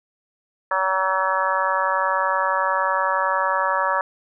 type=harmonic tone; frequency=189.2 Hz; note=F#3; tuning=39 cents sharp; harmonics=3 / 4 / 5 / 6 / 7 / 8 / 9; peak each=-26 / -32 / -23 / -25 / -26 / -33 / -26 dBFS; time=0.71-4.01 s; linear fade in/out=2 ms; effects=none